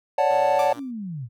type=chord; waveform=triangle; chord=D major seventh; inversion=third; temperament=equal; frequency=554.4 / 587.3 / 740 / 880 Hz; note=C#5 / D5 / F#5 / A5; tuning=0 / 0 / 0 / 0 cents; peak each=-21 dBFS; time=0.18-0.73 s; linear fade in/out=5 ms
type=tone; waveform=5% pulse; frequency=118 Hz; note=A#2; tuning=22 cents sharp; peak=-30 dBFS; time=0.3-0.8 s; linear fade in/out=10 ms
type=tone with exponential decay; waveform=sawtooth; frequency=1174.7 Hz; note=D6; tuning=in tune; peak=-26 dBFS; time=0.59-0.91 s; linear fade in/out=2 ms; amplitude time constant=68 ms
type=linear sweep; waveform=sine; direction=down; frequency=297.4 to 106.9 Hz; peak=-29 dBFS; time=0.75-1.29 s; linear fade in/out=50 ms
effects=none